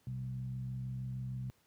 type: tone with frequency modulation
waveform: sine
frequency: 126.7 Hz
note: B2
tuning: 45 cents sharp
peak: -36 dBFS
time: 0.07-1.5 s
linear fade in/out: 0 ms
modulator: 66.4 Hz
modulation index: 0.57
effects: pink hiss -71 dBFS RMS until 1.66 s + high-pass 80 Hz 12 dB/octave